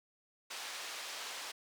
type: band-pass noise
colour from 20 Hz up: white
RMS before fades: -44 dBFS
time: 0.5-1.52 s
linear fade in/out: 10 ms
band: 570 to 5200 Hz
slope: 12 dB/octave
effects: none